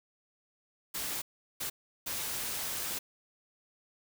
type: noise bursts at uneven times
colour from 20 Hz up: white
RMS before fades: -36 dBFS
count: 3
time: 0.94-1.22 / 1.6-1.7 / 2.06-2.99 s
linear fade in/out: 10 ms
effects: none